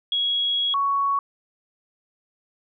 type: tone pair in turn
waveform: sine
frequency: 3322 / 1115 Hz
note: G#7 / C#6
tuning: 0 / +10 cents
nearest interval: octave + perfect fifth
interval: 1890 cents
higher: first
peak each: -20 / -19 dBFS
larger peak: second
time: 0.12-0.74 / 0.74-1.19 s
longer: first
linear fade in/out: 2 ms
effects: none